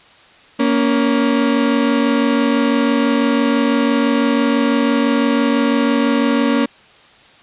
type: tone pair together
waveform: 35% pulse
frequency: 234.3 / 280.3 Hz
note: A#3 / C#4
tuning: +9 / +19 cents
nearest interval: minor third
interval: 310 cents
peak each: -14 dBFS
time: 0.59-6.66 s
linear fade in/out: 10 ms
effects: white hiss -46 dBFS RMS until 7.42 s + resampled to 8000 Hz